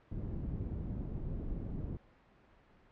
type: low-pass noise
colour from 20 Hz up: pink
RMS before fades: -39 dBFS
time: 0.11-1.97 s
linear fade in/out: 5 ms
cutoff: 240 Hz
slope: 12 dB/octave
effects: pink hiss -64 dBFS RMS until 2.91 s + low-pass 2000 Hz 12 dB/octave